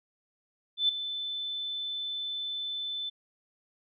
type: tone with ADSR envelope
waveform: sine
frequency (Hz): 3520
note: A7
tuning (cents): 0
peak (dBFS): -20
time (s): 0.77-3.1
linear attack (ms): 120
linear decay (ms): 4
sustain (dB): -12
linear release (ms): 14
effects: none